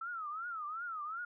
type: tone with vibrato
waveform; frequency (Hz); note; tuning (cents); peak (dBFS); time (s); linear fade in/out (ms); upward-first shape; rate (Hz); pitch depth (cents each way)
sine; 1304; E6; -19; -38; 0.01-1.25; 5; triangle; 2.7; 200
effects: none